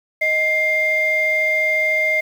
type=tone pair together; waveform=sine; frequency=626 / 2106 Hz; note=D#5 / C7; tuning=+10 / +11 cents; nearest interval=octave + major sixth; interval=2101 cents; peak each=-21 / -15 dBFS; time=0.21-2.21 s; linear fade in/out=10 ms; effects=tanh soft clip ceiling -10 dBFS + 7-bit